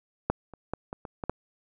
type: clicks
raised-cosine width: 1 ms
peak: -9 / -30 / -16 / -21 / -24 / -19 / -13 dBFS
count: 7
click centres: 0.3 / 0.537 / 0.736 / 0.929 / 1.052 / 1.238 / 1.296 s
effects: none